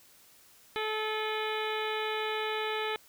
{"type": "harmonic tone with a mistuned harmonic", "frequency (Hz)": 433, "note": "A4", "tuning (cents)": -28, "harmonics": [1, 2, 3, 4, 5, 6, 7, 8, 9], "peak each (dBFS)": [-34, -37, -39, -40, -41, -42, -42, -43, -44], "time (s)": [0.76, 2.96], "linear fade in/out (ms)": 0, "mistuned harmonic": 6, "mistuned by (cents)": -94, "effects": ["white hiss -59 dBFS RMS until 3.08 s"]}